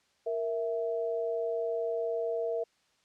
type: tone pair together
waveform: sine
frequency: 465.6 / 658.5 Hz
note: A#4 / E5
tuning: -2 / -2 cents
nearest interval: tritone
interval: 600 cents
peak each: -31 / -33 dBFS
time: 0.26-2.64 s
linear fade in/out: 10 ms
effects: white hiss -70 dBFS RMS until 3.04 s + low-pass 6000 Hz 12 dB/octave